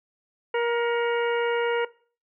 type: harmonic tone with a mistuned harmonic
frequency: 472.1 Hz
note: A#4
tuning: 22 cents sharp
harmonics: 1 / 2 / 3 / 4 / 5 / 6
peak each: -23 / -29 / -33 / -35 / -37 / -39 dBFS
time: 0.54-1.85 s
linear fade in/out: 5 ms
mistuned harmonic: 5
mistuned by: -85 cents
effects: noise-tail reverb RT60 0.4 s tail -19 dB re dry